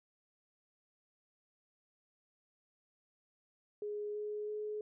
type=tone with pitch steps; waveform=sine; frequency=416.7 / 420.1 / 423.5 Hz; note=G#4 / G#4 / G#4; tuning=+6 / +20 / +34 cents; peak=-37 dBFS; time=3.82-4.81 s; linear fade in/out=2 ms; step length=330 ms; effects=none